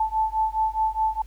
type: beating tone pair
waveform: sine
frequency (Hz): 874 / 878.8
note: A5 / A5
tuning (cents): -12 / -2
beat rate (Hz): 4.8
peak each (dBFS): -24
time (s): 0-1.22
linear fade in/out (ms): 5
effects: added 50 Hz sine -39 dBFS peak until 1.26 s + pink hiss -58 dBFS RMS until 1.26 s